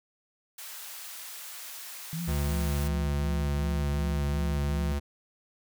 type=high-pass noise; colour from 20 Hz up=white; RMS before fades=-42 dBFS; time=0.58-2.88 s; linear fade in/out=5 ms; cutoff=820 Hz; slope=12 dB/octave
type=tone with vibrato; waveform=sine; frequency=155.8 Hz; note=D#3; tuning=3 cents sharp; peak=-31 dBFS; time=2.13-4.92 s; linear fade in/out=0 ms; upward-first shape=triangle; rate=2.7 Hz; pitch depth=200 cents each way
type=tone; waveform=square; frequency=71.4 Hz; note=D2; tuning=48 cents flat; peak=-28 dBFS; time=2.27-5 s; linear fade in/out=20 ms
effects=none